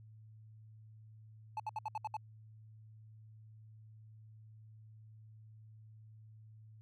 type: tone bursts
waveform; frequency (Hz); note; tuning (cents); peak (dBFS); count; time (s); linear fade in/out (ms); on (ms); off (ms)
triangle; 865; A5; -30; -34; 7; 1.57-2.168; 2; 28; 67
effects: added 109 Hz sine -54 dBFS peak until 6.81 s